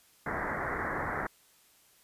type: low-pass noise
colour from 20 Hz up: white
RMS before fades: -34 dBFS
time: 0.26-1.27 s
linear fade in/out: 5 ms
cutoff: 2000 Hz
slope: 96 dB/octave
effects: white hiss -63 dBFS RMS until 2.03 s + resampled to 32000 Hz